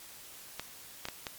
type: clicks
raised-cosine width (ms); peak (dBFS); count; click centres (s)
0.2; -18; 4; 0.596 / 1.054 / 1.086 / 1.268
effects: white hiss -50 dBFS RMS until 1.38 s + MP3 96 kbps